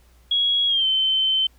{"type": "tone with pitch glide", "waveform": "sine", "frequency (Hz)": [3322, 3082], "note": ["G#7", "G7"], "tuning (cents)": [0, -30], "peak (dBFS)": -17, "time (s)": [0.31, 1.47], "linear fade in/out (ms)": 5, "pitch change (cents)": -130, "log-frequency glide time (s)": [0.67, 0.86], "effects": ["added 60 Hz sine -52 dBFS peak until 1.58 s", "pink hiss -60 dBFS RMS until 1.58 s"]}